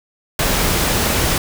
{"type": "noise", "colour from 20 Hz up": "pink", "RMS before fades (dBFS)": -17, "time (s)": [0.39, 1.38], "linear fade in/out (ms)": 2, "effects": []}